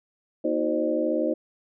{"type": "tone cluster", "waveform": "sine", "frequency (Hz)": [240, 317, 369.7, 526, 604], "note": ["B3", "D#4", "F#4", "C5", "D5"], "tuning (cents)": [-49, 32, -1, 9, 48], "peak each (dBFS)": [-32, -26, -31, -27, -29], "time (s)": [0.44, 1.34], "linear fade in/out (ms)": 10, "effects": []}